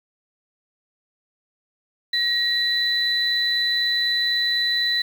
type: tone pair together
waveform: sine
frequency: 1894 / 3988 Hz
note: A#6 / B7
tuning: +27 / +16 cents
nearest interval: octave + minor second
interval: 1289 cents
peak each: -24 / -20 dBFS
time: 2.13-5.02 s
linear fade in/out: 5 ms
effects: 7-bit